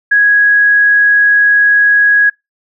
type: tone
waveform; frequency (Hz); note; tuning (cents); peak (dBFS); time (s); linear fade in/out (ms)
sine; 1661.2; G#6; 0; -5; 0.11-2.3; 10
effects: noise-tail reverb RT60 0.2 s tail -26 dB re dry